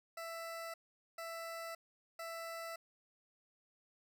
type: tone bursts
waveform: 20% pulse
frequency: 663 Hz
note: E5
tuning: 10 cents sharp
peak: -38 dBFS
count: 3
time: 0.17-2.76 s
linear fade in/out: 5 ms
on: 570 ms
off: 440 ms
effects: none